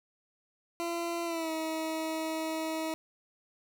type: tone with pitch glide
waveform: 20% pulse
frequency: 340 to 319.1 Hz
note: F4 to D#4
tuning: -46 to +44 cents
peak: -27 dBFS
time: 0.8-2.94 s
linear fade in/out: 0 ms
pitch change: -110 cents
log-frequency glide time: 1.25-1.51 s
effects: none